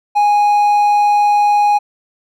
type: tone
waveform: triangle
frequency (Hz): 827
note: G#5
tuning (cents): -8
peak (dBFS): -7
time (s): 0.15-1.79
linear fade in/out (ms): 20
effects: none